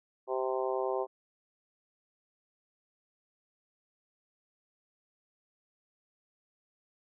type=harmonic tone; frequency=130 Hz; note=C3; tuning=11 cents flat; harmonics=3 / 4 / 5 / 6 / 7 / 8; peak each=-33 / -35 / -37 / -39 / -40 / -41 dBFS; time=0.27-1.07 s; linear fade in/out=50 ms; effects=none